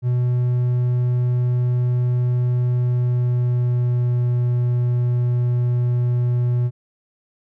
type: tone with pitch glide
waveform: triangle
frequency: 123.4 to 122.12 Hz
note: B2 to B2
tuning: -1 to -19 cents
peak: -14 dBFS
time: 0.02-6.71 s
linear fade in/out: 50 ms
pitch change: -18 cents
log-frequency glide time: 2.69-4.25 s
effects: none